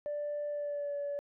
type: tone with pitch glide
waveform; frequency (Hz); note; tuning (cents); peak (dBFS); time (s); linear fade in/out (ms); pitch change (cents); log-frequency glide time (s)
sine; 587.3 to 572.9; D5 to D5; 0 to -43; -32; 0.06-1.19; 0; -43; 0.49-0.96
effects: tanh soft clip ceiling -30 dBFS